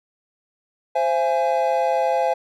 triangle chord, C augmented, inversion none, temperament equal with one note detuned, 523.3 / 674.3 / 830.6 Hz, C5 / E5 / G#5, 0 / +39 / 0 cents, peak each -20 dBFS, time 0.95-2.34 s, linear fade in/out 10 ms, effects none

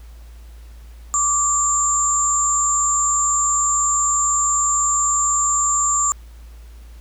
sine tone cluster, 1176 / 7030 / 7440 Hz, D6 / A8 / A#8, +2 / -2 / -4 cents, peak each -20 dBFS, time 1.14-6.12 s, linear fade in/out 0 ms, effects added 57 Hz sine -37 dBFS peak until 7 s + pink hiss -53 dBFS RMS until 7 s

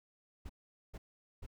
brown noise bursts, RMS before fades -44 dBFS, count 3, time 0.45-1.465 s, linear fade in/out 10 ms, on 45 ms, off 440 ms, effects none

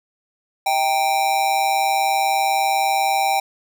square tone with amplitude modulation, 784 Hz, G5, in tune, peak -14 dBFS, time 0.66-3.4 s, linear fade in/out 5 ms, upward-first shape sine, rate 140 Hz, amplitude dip 70%, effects none

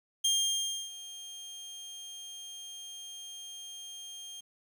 25% pulse tone with ADSR envelope, 3200 Hz, G7, 35 cents sharp, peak -21 dBFS, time 0.24-4.41 s, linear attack 9 ms, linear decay 650 ms, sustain -18 dB, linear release 11 ms, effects 10-bit

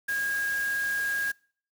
sine tone in noise, 1633 Hz, G#6, 30 cents flat, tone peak -26 dBFS, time 0.08-1.32 s, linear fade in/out 10 ms, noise white, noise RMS -40 dBFS, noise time 0.08-1.32 s, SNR +11 dB, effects noise-tail reverb RT60 0.5 s tail -25 dB re dry

